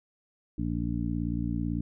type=harmonic tone; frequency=58 Hz; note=A#1; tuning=8 cents flat; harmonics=1 / 2 / 3 / 4 / 5; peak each=-34 / -34 / -34 / -34 / -34 dBFS; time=0.58-1.81 s; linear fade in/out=5 ms; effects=none